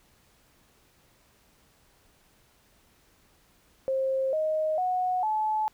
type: tone with pitch steps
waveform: sine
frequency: 531 / 624.2 / 733.8 / 862.6 Hz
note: C5 / D#5 / F#5 / A5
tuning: +25 / +5 / -15 / -35 cents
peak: -24 dBFS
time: 3.88-5.68 s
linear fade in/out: 0 ms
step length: 450 ms
effects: pink hiss -63 dBFS RMS until 5.73 s